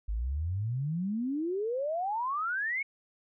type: exponential sweep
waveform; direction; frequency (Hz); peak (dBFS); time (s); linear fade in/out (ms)
sine; up; 49.58 to 2249; -29; 0.08-2.83; 10
effects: none